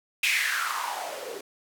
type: noise with band-pass filter sweep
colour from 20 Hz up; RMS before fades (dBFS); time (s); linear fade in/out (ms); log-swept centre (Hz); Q
blue; -29; 0.23-1.41; 5; 2600 to 390; 5.7
effects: none